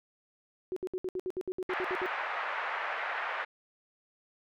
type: tone bursts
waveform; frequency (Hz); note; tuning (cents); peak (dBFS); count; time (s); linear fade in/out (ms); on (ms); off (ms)
sine; 369.3; F#4; -3; -31; 13; 0.72-2.06; 0; 44; 64
type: band-pass noise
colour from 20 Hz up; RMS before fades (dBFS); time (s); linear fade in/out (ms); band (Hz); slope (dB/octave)
white; -35; 1.69-3.45; 10; 610 to 2000; 24
effects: none